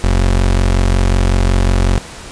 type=tone; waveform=30% pulse; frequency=45.44 Hz; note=F#1; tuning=31 cents flat; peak=-7 dBFS; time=0.04-1.98 s; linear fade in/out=0 ms; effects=pink hiss -32 dBFS RMS until 2.31 s + resampled to 22050 Hz